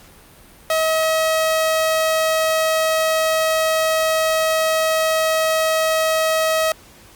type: tone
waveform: sawtooth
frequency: 638 Hz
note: D#5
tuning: 43 cents sharp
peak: -12 dBFS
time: 0.7-6.72 s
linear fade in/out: 2 ms
effects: pink hiss -46 dBFS RMS until 7.15 s + Opus 48 kbps